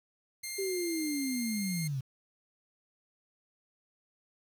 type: tone with pitch glide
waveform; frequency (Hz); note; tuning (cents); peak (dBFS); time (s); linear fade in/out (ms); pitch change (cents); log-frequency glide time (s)
10% pulse; 2110 to 2122; C7 to C7; +14 to +24; -28; 0.43-1.88; 10; +10; 1.24-1.65
type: linear sweep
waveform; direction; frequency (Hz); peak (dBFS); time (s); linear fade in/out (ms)
sine; down; 395.3 to 125.9; -31; 0.58-2.01; 10
effects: 9-bit